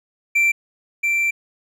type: tone pair in turn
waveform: triangle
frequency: 2349 / 2349 Hz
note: D7 / D7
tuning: 0 / 0 cents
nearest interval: unison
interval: 0 cents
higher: neither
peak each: -12 / -15 dBFS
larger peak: first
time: 0.35-0.52 / 1.03-1.31 s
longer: second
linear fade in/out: 10 ms
effects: none